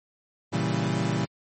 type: chord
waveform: 30% pulse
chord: A# diminished seventh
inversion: none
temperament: equal with one note detuned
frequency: 116.2 / 138.59 / 164.81 / 196 Hz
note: A#2 / C#3 / E3 / G3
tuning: -5 / 0 / 0 / 0 cents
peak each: -27 / -28 / -26 / -28 dBFS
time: 0.52-1.26 s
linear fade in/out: 20 ms
effects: MP3 32 kbps